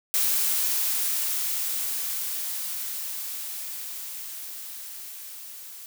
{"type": "noise with level ramp", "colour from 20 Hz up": "blue", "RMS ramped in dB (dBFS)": [-23, -42], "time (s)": [0.14, 5.86], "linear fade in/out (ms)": 0, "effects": []}